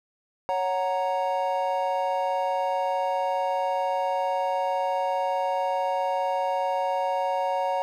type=chord; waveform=triangle; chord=F# major; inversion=second; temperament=equal; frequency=554.4 / 740 / 932.3 Hz; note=C#5 / F#5 / A#5; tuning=0 / 0 / 0 cents; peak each=-26 dBFS; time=0.49-7.82 s; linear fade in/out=0 ms; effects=none